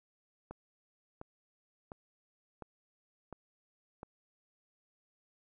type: click train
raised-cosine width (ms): 1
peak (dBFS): -30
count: 6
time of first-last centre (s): 0.51-4.031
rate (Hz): 1.42
effects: none